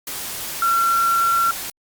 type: tone in noise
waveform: sine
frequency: 1363 Hz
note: F6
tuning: 43 cents flat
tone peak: -15 dBFS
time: 0.62-1.51 s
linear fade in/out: 2 ms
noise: white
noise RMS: -29 dBFS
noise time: 0.07-1.7 s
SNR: +11 dB
effects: Opus 48 kbps